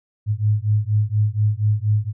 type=beating tone pair; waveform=sine; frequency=103.83 / 108.03 Hz; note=G#2 / A2; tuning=0 / -31 cents; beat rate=4.2 Hz; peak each=-19 dBFS; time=0.26-2.13 s; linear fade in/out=50 ms; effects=none